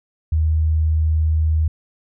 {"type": "tone", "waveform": "sine", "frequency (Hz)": 78.7, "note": "D#2", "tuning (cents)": 20, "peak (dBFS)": -14, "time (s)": [0.32, 1.68], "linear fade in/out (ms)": 5, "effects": []}